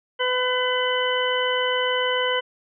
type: harmonic tone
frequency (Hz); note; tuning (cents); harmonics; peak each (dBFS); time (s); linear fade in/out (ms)
503; B4; +32; 1 / 2 / 3 / 4 / 6; -24 / -27 / -28 / -29 / -26; 0.19-2.41; 20
effects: none